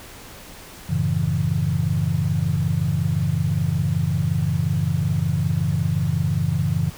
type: chord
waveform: sine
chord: F# minor seventh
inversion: none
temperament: equal with one note detuned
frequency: 92.5 / 110 / 138.59 / 163.96 Hz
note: F#2 / A2 / C#3 / E3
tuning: 0 / 0 / 0 / -9 cents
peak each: -25 / -26 / -23 / -23 dBFS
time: 0.89-6.9 s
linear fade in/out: 10 ms
effects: pink hiss -41 dBFS RMS until 6.97 s